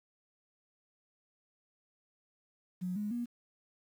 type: tone with pitch steps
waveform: sine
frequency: 181.4 / 208.4 / 239.4 Hz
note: F#3 / G#3 / A#3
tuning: -34 / +6 / +46 cents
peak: -33 dBFS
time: 2.81-3.26 s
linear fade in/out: 20 ms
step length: 150 ms
effects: 10-bit